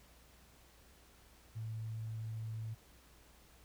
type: tone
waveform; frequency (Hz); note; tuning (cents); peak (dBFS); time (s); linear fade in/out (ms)
sine; 111.2; A2; +19; -39; 1.55-2.75; 20
effects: added 60 Hz sine -65 dBFS peak until 3.64 s + pink hiss -64 dBFS RMS until 3.64 s